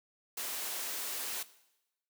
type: high-pass noise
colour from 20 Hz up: white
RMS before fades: -38 dBFS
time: 0.37-1.43 s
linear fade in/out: 5 ms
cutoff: 320 Hz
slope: 12 dB/octave
effects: noise-tail reverb RT60 0.9 s tail -17 dB re dry